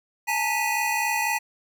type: tone cluster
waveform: square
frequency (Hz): 845 / 909 / 1962 / 2489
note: G#5 / A#5 / B6 / D#7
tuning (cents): +30 / -44 / -12 / 0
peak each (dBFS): -29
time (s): 0.27-1.39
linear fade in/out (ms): 20
effects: none